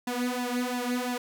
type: tone with flanger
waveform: sawtooth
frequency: 246.9 Hz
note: B3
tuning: in tune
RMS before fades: -30 dBFS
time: 0.07-1.18 s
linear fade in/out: 5 ms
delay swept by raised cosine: 1.1 to 3.6 ms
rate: 2.9 Hz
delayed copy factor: +0.75
effects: none